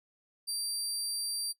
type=tone; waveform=25% pulse; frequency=4700 Hz; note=D8; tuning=1 cent sharp; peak=-28 dBFS; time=0.47-1.53 s; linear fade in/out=20 ms; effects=noise-tail reverb RT60 0.1 s tail -17 dB re dry